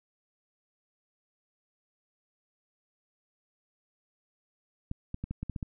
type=clicks; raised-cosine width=5 ms; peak=-22 dBFS; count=8; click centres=4.914 / 5.144 / 5.24 / 5.31 / 5.43 / 5.497 / 5.562 / 5.628 s; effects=none